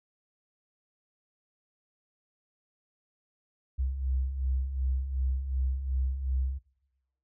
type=beating tone pair; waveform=sine; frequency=63.3 / 66 Hz; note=B1 / C2; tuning=+43 / +16 cents; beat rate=2.7 Hz; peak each=-35 / -28 dBFS; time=3.78-6.59 s; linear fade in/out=20 ms; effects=noise-tail reverb RT60 0.9 s tail -21 dB re dry